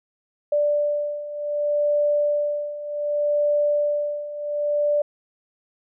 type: beating tone pair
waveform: sine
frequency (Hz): 587.3 / 587.96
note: D5 / D5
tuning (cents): 0 / +2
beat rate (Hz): 0.66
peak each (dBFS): -25 / -21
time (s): 0.52-5.02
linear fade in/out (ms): 5
effects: none